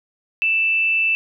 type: tone with amplitude modulation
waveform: sine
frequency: 2651 Hz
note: E7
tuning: 9 cents sharp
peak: -14 dBFS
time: 0.42-1.15 s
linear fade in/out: 0 ms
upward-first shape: sine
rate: 250 Hz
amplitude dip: 30%
effects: none